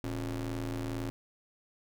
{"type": "ring-modulated tone", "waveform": "30% pulse", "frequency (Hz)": 82.1, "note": "E2", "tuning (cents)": -6, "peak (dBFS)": -28, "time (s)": [0.04, 1.1], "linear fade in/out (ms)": 0, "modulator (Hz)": 193, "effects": []}